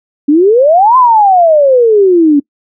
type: exponential two-way sweep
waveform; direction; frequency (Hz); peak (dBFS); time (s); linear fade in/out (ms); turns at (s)
sine; up then down; 278.6 to 1046.5 to 278.6; -3; 0.28-2.4; 10; 0.97
effects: noise-tail reverb RT60 0.1 s tail -23 dB re dry